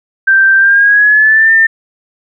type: tone with pitch glide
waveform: sine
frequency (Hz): 1568 to 1801.2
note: G6 to A6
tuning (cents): 0 to +40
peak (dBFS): -4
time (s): 0.27-1.67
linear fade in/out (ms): 10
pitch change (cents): +240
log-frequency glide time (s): 0.57-1.52
effects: none